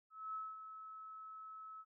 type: tone with ADSR envelope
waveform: sine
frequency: 1296 Hz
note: E6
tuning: 30 cents flat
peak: -40 dBFS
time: 0.1-1.85 s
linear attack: 240 ms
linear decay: 220 ms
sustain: -9 dB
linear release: 49 ms
effects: none